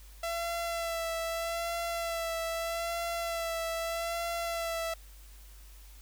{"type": "tone with vibrato", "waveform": "sawtooth", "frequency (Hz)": 670, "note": "E5", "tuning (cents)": 28, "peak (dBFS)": -28, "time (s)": [0.23, 4.94], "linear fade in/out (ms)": 5, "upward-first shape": "sine", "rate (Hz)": 0.8, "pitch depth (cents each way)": 26, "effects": ["added 50 Hz sine -49 dBFS peak until 6.01 s", "white hiss -58 dBFS RMS until 6.01 s"]}